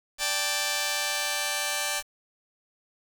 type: chord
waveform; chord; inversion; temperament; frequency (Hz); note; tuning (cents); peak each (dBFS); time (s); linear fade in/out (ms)
5% pulse; D suspended fourth; none; just; 587.3 / 783.1 / 881; D5 / G5 / A5; 0 / -2 / +2; -19 / -19 / -21; 0.18-2.03; 50
effects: 7-bit